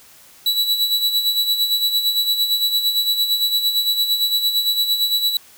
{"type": "tone with tremolo", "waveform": "45% pulse", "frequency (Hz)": 3935, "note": "B7", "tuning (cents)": -7, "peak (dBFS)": -14, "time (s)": [0.46, 5.37], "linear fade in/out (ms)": 2, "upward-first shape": "sine", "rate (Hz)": 8.8, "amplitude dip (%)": 60, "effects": ["white hiss -47 dBFS RMS until 5.57 s"]}